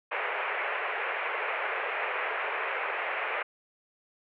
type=band-pass noise; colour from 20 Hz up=white; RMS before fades=-32 dBFS; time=0.11-3.43 s; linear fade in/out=10 ms; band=410 to 2500 Hz; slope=48 dB/octave; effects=none